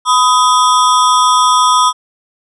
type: ring-modulated tone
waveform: square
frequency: 1130 Hz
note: C#6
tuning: 33 cents sharp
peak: -5 dBFS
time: 0.05-1.93 s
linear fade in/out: 50 ms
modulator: 127 Hz
effects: resampled to 24000 Hz